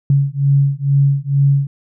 sine beating tone pair, 138.59 / 140.79 Hz, C#3 / C#3, 0 / +27 cents, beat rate 2.2 Hz, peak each -14 dBFS, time 0.1-1.67 s, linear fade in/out 2 ms, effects none

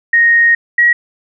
sine tone pair in turn, 1864.7 / 1907.2 Hz, A#6 / A#6, 0 / +39 cents, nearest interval unison, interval 39 cents, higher second, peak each -6 dBFS, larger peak neither, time 0.13-0.55 / 0.78-0.93 s, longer first, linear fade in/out 5 ms, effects none

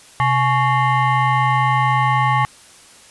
sine tone with frequency modulation, 130 Hz, C3, 11 cents flat, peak -13 dBFS, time 0.2-2.45 s, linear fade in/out 0 ms, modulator 979 Hz, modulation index 1.5, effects white hiss -45 dBFS RMS until 3.1 s + resampled to 24000 Hz

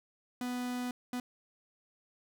45% pulse tone bursts at uneven times, 247.6 Hz, B3, 5 cents sharp, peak -34 dBFS, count 2, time 0.41-0.91 / 1.13-1.2 s, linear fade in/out 2 ms, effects none

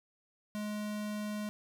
square tone, 210 Hz, G#3, 19 cents sharp, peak -36 dBFS, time 0.55-1.49 s, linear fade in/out 0 ms, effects none

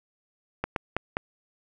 clicks, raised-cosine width 0.5 ms, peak -12 / -11 / -10 / -11 dBFS, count 4, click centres 0.64 / 0.762 / 0.966 / 1.169 s, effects none

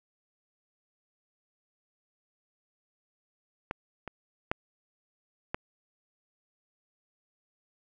clicks, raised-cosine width 0.5 ms, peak -17 / -23 / -12 / -15 dBFS, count 4, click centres 3.711 / 4.077 / 4.515 / 5.545 s, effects none

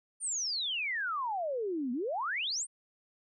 sine exponential two-way sweep, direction down then up, 9397 to 233.1 to 9397 Hz, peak -31 dBFS, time 0.2-2.67 s, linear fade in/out 50 ms, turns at 1.92 s, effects none

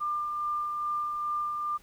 sine tone with tremolo, 1196 Hz, D6, 31 cents sharp, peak -27 dBFS, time 0-1.78 s, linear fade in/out 20 ms, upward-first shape sine, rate 2.4 Hz, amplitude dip 30%, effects pink hiss -59 dBFS RMS until 1.82 s

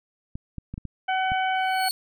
clicks, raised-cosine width 5 ms, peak -21 dBFS, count 6, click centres 0.355 / 0.583 / 0.74 / 0.779 / 0.853 / 1.319 s
harmonic tone, 754 Hz, F#5, 32 cents sharp, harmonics 1 / 2 / 3 / 4, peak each -23 / -29 / -33 / -35 dBFS, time 1.08-1.89 s, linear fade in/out 10 ms
sawtooth tone with exponential growth, 4386 Hz, C#8, 19 cents flat, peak -20 dBFS, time 1.55-1.91 s, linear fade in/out 0 ms, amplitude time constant 78 ms
effects none

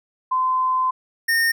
sine / square tone pair in turn, 1029 / 1833.5 Hz, C6 / A#6, -29 / -29 cents, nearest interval minor seventh, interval 1000 cents, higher second, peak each -17 dBFS, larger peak neither, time 0.31-0.91 / 1.28-1.52 s, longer first, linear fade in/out 10 ms, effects none

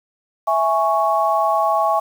sine chord, C# minor, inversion first, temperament equal, 659.3 / 830.6 / 1108.7 Hz, E5 / G#5 / C#6, 0 / 0 / 0 cents, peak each -19 dBFS, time 0.47-2 s, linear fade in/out 10 ms, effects 7-bit

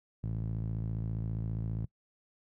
sawtooth tone with band-pass filter, 54.9 Hz, A1, 3 cents flat, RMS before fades -35 dBFS, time 0.23-1.86 s, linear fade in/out 10 ms, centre 130 Hz, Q 2.4, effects noise-tail reverb RT60 0.1 s tail -24 dB re dry

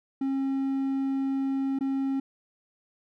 triangle tone with dropouts, 270.3 Hz, C#4, 44 cents flat, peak -23 dBFS, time 0.21-2.2 s, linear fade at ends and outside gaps 5 ms, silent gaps 1.789-1.808 s, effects none

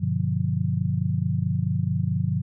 sine chord, G dominant seventh, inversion none, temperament just, 98 / 122.5 / 147 / 176.4 Hz, G2 / B2 / D3 / F3, 0 / -14 / +2 / +18 cents, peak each -27 dBFS, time 0-2.42 s, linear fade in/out 20 ms, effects none

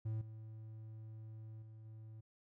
triangle tone with level steps, 110 Hz, A2, in tune, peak -35 / -46 / -50 / -48 dBFS, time 0.05-2.21 s, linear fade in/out 10 ms, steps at 0.21 / 1.62 / 1.85 s, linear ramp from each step 5 ms, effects none

